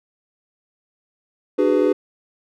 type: chord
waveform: triangle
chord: G# half-diminished seventh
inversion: second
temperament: just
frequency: 299 / 373.8 / 415.3 / 498.4 Hz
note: D4 / F#4 / G#4 / B4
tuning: +31 / +18 / 0 / +16 cents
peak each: -18 dBFS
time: 1.58-1.93 s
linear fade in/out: 10 ms
effects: none